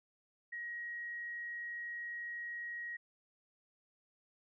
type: tone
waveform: sine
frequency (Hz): 1894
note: A#6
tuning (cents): +27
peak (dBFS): -40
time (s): 0.52-2.97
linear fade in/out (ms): 10
effects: none